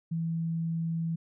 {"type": "tone", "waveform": "sine", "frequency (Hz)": 164.81, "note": "E3", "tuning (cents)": 0, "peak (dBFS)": -28, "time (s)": [0.11, 1.16], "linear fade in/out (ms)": 10, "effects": []}